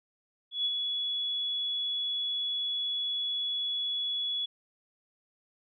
sine tone with ADSR envelope, 3389 Hz, G#7, 34 cents sharp, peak -25 dBFS, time 0.51-4.46 s, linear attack 140 ms, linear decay 47 ms, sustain -4 dB, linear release 11 ms, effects none

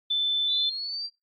sine tone, 3524 Hz, A7, 2 cents sharp, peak -22 dBFS, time 0.1-0.7 s, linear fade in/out 10 ms
sine linear sweep, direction up, 3900 to 4758 Hz, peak -30 dBFS, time 0.47-1.1 s, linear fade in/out 50 ms
effects noise-tail reverb RT60 0.2 s tail -22 dB re dry + AAC 64 kbps

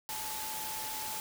sine tone in noise, 868 Hz, A5, 24 cents flat, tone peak -42 dBFS, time 0.09-1.2 s, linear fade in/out 0 ms, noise white, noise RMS -39 dBFS, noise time 0.09-1.2 s, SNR -6 dB, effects none

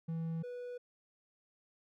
triangle tone pair in turn, 163.8 / 490.8 Hz, E3 / B4, -11 / -11 cents, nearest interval octave + perfect fifth, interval 1900 cents, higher second, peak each -33 / -39 dBFS, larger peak first, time 0.08-0.43 / 0.43-0.78 s, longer neither, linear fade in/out 10 ms, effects none

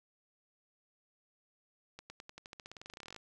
accelerating click train, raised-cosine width 0.2 ms, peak -30 dBFS, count 24, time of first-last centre 1.99-3.163 s, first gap 110 ms, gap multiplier 0.92, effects none

